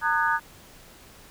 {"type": "tone cluster", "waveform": "sine", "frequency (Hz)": [915, 1223, 1485, 1667], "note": ["A#5", "D#6", "F#6", "G#6"], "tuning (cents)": [-32, -30, 6, 6], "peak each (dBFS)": [-25, -27, -26, -27], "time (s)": [0.01, 0.4], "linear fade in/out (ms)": 50, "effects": ["pink hiss -50 dBFS RMS until 1.3 s"]}